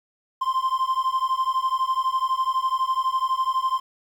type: beating tone pair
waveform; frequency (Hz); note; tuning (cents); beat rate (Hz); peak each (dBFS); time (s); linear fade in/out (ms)
triangle; 1041 / 1053; C6 / C6; -9 / +11; 12; -22; 0.41-3.8; 10
effects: 9-bit